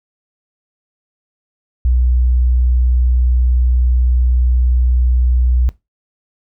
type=tone; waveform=sine; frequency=61.74 Hz; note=B1; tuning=in tune; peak=-10 dBFS; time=1.85-5.69 s; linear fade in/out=0 ms; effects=noise-tail reverb RT60 0.2 s tail -18 dB re dry